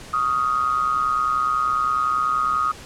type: tone with amplitude modulation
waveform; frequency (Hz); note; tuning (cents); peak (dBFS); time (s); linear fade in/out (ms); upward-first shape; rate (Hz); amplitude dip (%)
sine; 1248; D#6; +5; -15; 0.13-2.72; 10; sine; 130; 70
effects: pink hiss -40 dBFS RMS until 2.85 s + low-pass 9000 Hz 12 dB/octave